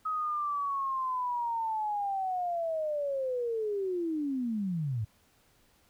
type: linear sweep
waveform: sine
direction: down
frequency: 1272 to 100.7 Hz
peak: -29 dBFS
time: 0.05-5.05 s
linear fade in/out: 10 ms
effects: pink hiss -66 dBFS RMS until 5.89 s

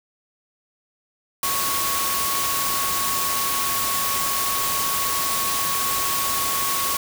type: tone in noise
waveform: sine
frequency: 1108.7 Hz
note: C#6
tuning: in tune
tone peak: -26 dBFS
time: 1.43-6.97 s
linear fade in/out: 2 ms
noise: white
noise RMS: -24 dBFS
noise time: 1.43-6.97 s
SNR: -5 dB
effects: none

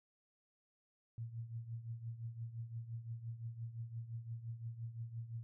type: tone with tremolo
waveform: sine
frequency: 115.4 Hz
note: A#2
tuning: 17 cents flat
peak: -39 dBFS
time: 1.18-5.43 s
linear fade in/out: 0 ms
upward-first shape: triangle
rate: 5.8 Hz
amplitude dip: 80%
effects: none

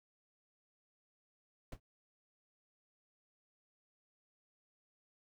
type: noise with exponential decay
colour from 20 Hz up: brown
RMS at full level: -37 dBFS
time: 1.72-1.8 s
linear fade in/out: 5 ms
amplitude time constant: 16 ms
effects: none

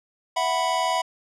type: chord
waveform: square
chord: E suspended second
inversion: none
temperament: equal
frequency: 659.3 / 740 / 987.8 Hz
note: E5 / F#5 / B5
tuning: 0 / 0 / 0 cents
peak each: -28 / -27 / -25 dBFS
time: 0.36-1.02 s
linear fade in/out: 10 ms
effects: low-pass 8000 Hz 12 dB/octave

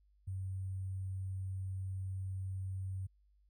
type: tone with sample-and-hold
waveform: sine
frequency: 94.8 Hz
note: F#2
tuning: 43 cents sharp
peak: -37 dBFS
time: 0.27-3.07 s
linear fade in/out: 10 ms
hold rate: 8820 Hz
effects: added 50 Hz sine -66 dBFS peak until 3.49 s

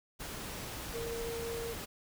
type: tone in noise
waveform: sine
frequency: 463.1 Hz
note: A#4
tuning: 11 cents flat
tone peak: -37 dBFS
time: 0.93-1.74 s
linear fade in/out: 20 ms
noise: pink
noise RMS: -42 dBFS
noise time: 0.19-1.86 s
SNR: +2 dB
effects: none

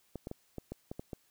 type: clicks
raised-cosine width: 2 ms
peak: -26 dBFS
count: 8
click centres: 0.157 / 0.271 / 0.314 / 0.583 / 0.72 / 0.915 / 0.995 / 1.132 s
effects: white hiss -70 dBFS RMS until 1.3 s

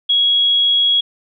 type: tone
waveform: sine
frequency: 3322 Hz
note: G#7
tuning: in tune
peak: -11 dBFS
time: 0.09-1.01 s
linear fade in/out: 10 ms
effects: none

